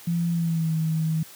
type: tone with pitch glide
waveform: sine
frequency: 170 to 159.53 Hz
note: F3 to D#3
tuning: -46 to +44 cents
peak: -21 dBFS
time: 0.07-1.23 s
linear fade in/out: 5 ms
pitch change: -110 cents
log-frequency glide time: 0.31-0.74 s
effects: white hiss -46 dBFS RMS until 1.35 s + high-pass 80 Hz 12 dB/octave